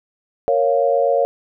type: chord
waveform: sine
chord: Bb minor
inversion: none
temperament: equal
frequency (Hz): 466.2 / 554.4 / 698.5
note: Bb4 / Db5 / F5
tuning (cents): 0 / 0 / 0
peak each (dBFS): -19 / -16 / -20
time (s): 0.48-1.25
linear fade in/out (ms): 0
effects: none